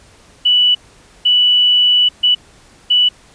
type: tone bursts at uneven times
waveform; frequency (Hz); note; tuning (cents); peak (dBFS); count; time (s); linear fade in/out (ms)
sine; 2960; F#7; 0; -8; 4; 0.45-0.75 / 1.25-2.09 / 2.23-2.35 / 2.9-3.09; 10
effects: pink hiss -46 dBFS RMS until 3.34 s + resampled to 22050 Hz